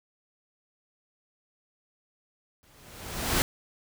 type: noise with exponential growth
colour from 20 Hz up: pink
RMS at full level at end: -22 dBFS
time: 2.63-3.42 s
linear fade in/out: 0 ms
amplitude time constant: 170 ms
effects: none